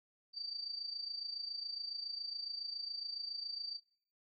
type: tone with amplitude modulation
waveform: sine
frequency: 4635 Hz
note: D8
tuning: 24 cents flat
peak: -37 dBFS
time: 0.33-3.8 s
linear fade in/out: 50 ms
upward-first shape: sine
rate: 27.2 Hz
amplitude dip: 70%
effects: noise-tail reverb RT60 0.6 s tail -20 dB re dry